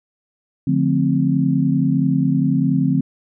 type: chord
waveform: sine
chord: D minor seventh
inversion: none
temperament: equal with one note detuned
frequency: 146.83 / 177.05 / 220 / 261.6 Hz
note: D3 / F3 / A3 / C4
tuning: 0 / +24 / 0 / 0 cents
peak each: -19 / -20 / -24 / -18 dBFS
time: 0.67-3.01 s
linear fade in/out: 5 ms
effects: none